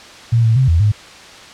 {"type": "tone with pitch steps", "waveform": "sine", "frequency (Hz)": [116.1, 112.7, 131.1, 82.8, 105.1], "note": ["A#2", "A2", "C3", "E2", "G#2"], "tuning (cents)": [-7, 42, 4, 8, 21], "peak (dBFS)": -9, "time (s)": [0.32, 0.92], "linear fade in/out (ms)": 10, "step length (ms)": 120, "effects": ["white hiss -37 dBFS RMS until 1.53 s", "low-pass 5000 Hz 12 dB/octave"]}